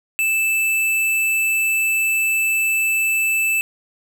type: tone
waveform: square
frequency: 2637 Hz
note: E7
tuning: in tune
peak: -17 dBFS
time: 0.19-3.61 s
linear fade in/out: 0 ms
effects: none